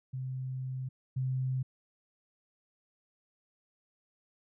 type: tone pair in turn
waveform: sine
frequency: 130 / 130 Hz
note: C3 / C3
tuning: -11 / -11 cents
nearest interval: unison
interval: 0 cents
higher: neither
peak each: -34 / -29 dBFS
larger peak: second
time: 0.13-0.89 / 1.16-1.63 s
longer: first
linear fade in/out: 10 ms
effects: none